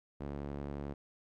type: tone with band-pass filter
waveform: sawtooth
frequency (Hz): 71.2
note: C#2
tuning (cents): +47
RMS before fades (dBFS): -41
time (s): 0.2-0.94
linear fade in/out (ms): 10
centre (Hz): 330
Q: 0.62
effects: none